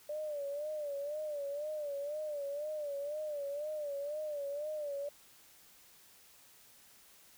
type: tone with vibrato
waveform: sine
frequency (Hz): 587.3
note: D5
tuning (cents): 0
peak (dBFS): -36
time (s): 0.09-5.09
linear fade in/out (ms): 5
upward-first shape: sine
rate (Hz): 2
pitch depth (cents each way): 85
effects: white hiss -61 dBFS RMS until 7.37 s